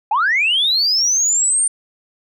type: linear sweep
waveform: sine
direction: up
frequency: 784 to 8980 Hz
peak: -12 dBFS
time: 0.11-1.68 s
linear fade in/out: 5 ms
effects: tanh soft clip ceiling -9 dBFS